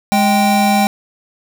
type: tone pair together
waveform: square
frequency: 207.7 / 784.2 Hz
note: G#3 / G5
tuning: 0 / 0 cents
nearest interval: octave + major seventh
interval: 2300 cents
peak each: -14 dBFS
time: 0.12-0.87 s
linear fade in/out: 0 ms
effects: none